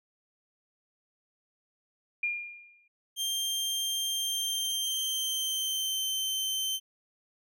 sine tone with exponential decay, 2410 Hz, D7, 44 cents sharp, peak -25 dBFS, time 2.23-2.88 s, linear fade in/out 5 ms, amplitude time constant 140 ms
sawtooth tone with pitch glide, 3177 to 3099 Hz, G7 to G7, +23 to -21 cents, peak -26 dBFS, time 3.16-6.8 s, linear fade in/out 50 ms, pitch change -44 cents, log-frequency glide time 4.12-6.08 s
effects none

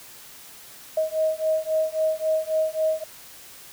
sine beating tone pair, 629 / 632.7 Hz, D#5 / D#5, +19 / +29 cents, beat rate 3.7 Hz, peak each -24 dBFS, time 0.97-3.04 s, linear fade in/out 5 ms, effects white hiss -45 dBFS RMS until 3.72 s

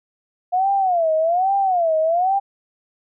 sine tone with vibrato, 707 Hz, F5, 21 cents sharp, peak -15 dBFS, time 0.52-2.4 s, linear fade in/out 20 ms, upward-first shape sine, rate 1.2 Hz, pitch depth 200 cents each way, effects none

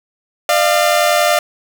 sawtooth tone pair together, 602 / 692.8 Hz, D5 / F5, +43 / -14 cents, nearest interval major second, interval 243 cents, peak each -10 dBFS, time 0.49-1.39 s, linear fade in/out 2 ms, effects none

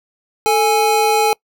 square tone pair together, 440.5 / 831.6 Hz, A4 / G#5, +2 / +2 cents, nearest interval major seventh, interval 1100 cents, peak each -16 / -15 dBFS, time 0.46-1.33 s, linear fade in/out 0 ms, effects noise-tail reverb RT60 0.1 s tail -26 dB re dry

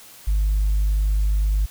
sine tone, 51 Hz, G#1, 31 cents flat, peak -15 dBFS, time 0.27-1.66 s, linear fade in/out 10 ms, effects tanh soft clip ceiling -14 dBFS + white hiss -45 dBFS RMS until 1.7 s

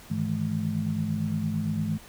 sine tone cluster, 103.1 / 153.9 / 162.7 / 213.3 Hz, G#2 / D#3 / E3 / G#3, -12 / -19 / -22 / +46 cents, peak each -33 / -34 / -30 / -29 dBFS, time 0.1-1.98 s, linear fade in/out 10 ms, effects pink hiss -49 dBFS RMS until 2.08 s

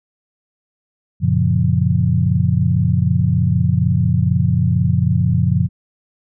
sine chord, Gb major seventh, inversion none, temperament equal with one note detuned, 92.5 / 116.54 / 138.99 / 174.61 Hz, Gb2 / Bb2 / Db3 / F3, 0 / 0 / +5 / 0 cents, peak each -18 dBFS, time 1.2-5.69 s, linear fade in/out 50 ms, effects none

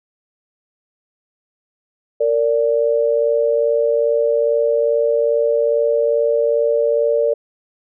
sine tone pair together, 459.6 / 582 Hz, A#4 / D5, -25 / -16 cents, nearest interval major third, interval 409 cents, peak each -16 dBFS, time 2.2-7.34 s, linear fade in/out 10 ms, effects none

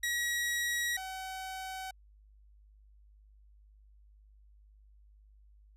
sawtooth tone pair in turn, 1912 / 757.3 Hz, A#6 / F#5, +43 / +40 cents, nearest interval octave + major third, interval 1603 cents, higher first, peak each -27 / -35 dBFS, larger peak first, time 0.03-0.97 / 0.97-1.91 s, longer neither, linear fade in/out 5 ms, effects added 51 Hz sine -57 dBFS peak until 5.76 s + resampled to 32000 Hz

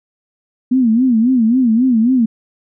sine tone with vibrato, 240 Hz, B3, 49 cents flat, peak -9 dBFS, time 0.71-2.26 s, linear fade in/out 10 ms, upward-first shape sine, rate 3.7 Hz, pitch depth 160 cents each way, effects none

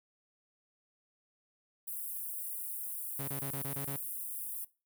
white high-pass noise, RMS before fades -40 dBFS, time 1.87-4.65 s, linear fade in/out 10 ms, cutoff 9200 Hz, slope 48 dB/octave
sawtooth tone bursts, 138.6 Hz, C#3, in tune, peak -34 dBFS, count 7, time 3.19-3.964 s, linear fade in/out 5 ms, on 90 ms, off 24 ms
effects noise-tail reverb RT60 0.3 s tail -20 dB re dry

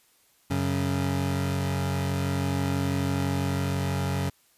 25% pulse tone pair together, 92.2 / 138.07 Hz, F#2 / C#3, -6 / -7 cents, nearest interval perfect fifth, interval 699 cents, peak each -24 dBFS, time 0.5-4.3 s, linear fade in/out 10 ms, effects white hiss -63 dBFS RMS until 4.57 s + resampled to 32000 Hz

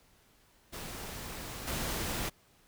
pink noise with level steps, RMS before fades -42 / -35 dBFS, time 0.72-2.3 s, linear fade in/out 20 ms, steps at 1.67 s, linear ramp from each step 10 ms, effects pink hiss -65 dBFS RMS until 2.67 s

